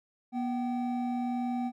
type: tone pair together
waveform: triangle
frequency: 242.4 / 768.6 Hz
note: B3 / G5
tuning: -32 / -34 cents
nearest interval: octave + minor sixth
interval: 1998 cents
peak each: -28 / -34 dBFS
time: 0.32-1.72 s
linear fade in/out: 50 ms
effects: none

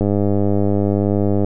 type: click train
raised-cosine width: 2 ms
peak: -5 dBFS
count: 146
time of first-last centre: 0.01-1.446 s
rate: 101 Hz
effects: none

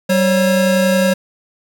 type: tone pair together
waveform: square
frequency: 191.6 / 543.8 Hz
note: G3 / C#5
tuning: -39 / -33 cents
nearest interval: octave + tritone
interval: 1806 cents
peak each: -15 dBFS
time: 0.09-1.14 s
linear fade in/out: 10 ms
effects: none

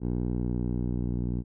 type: tone with low-pass filter sweep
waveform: 10% pulse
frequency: 60.6 Hz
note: B1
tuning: 32 cents flat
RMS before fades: -29 dBFS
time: 0-1.44 s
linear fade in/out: 50 ms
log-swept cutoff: 380 to 250 Hz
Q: 0.76
effects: none

